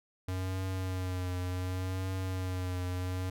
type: tone with vibrato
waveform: square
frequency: 92.3 Hz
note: F#2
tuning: 4 cents flat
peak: -33 dBFS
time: 0.28-3.3 s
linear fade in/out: 5 ms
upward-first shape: triangle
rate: 0.68 Hz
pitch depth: 40 cents each way
effects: none